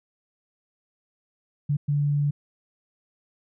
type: tone bursts at uneven times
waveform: sine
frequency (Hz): 144.9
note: D3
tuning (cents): -23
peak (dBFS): -20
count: 2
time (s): 1.69-1.77 / 1.88-2.31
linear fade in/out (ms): 10
effects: none